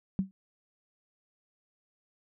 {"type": "tone with exponential decay", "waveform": "sine", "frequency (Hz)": 191.5, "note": "G3", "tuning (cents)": -40, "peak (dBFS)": -21, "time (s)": [0.19, 0.31], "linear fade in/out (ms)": 0, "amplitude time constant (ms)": 26, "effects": []}